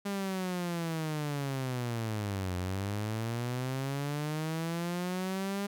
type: linear two-way sweep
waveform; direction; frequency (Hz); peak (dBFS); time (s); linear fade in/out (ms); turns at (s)
sawtooth; down then up; 202.1 to 89 to 202.1; -28; 0.05-5.67; 10; 2.56
effects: none